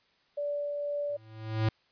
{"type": "tone with tremolo", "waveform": "sine", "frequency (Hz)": 580, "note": "D5", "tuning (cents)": -22, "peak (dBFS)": -29, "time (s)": [0.37, 1.17], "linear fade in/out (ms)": 10, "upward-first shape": "triangle", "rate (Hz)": 2, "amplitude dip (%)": 25}
{"type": "tone with exponential growth", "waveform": "square", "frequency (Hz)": 110, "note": "A2", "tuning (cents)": 0, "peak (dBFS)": -23, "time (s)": [1.09, 1.69], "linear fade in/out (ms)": 5, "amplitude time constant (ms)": 130}
{"effects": ["white hiss -68 dBFS RMS until 1.91 s", "resampled to 11025 Hz"]}